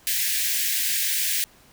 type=high-pass noise; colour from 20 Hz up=white; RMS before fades=-24 dBFS; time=0.07-1.44 s; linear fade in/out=0 ms; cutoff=1600 Hz; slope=96 dB/octave; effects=pink hiss -54 dBFS RMS until 1.72 s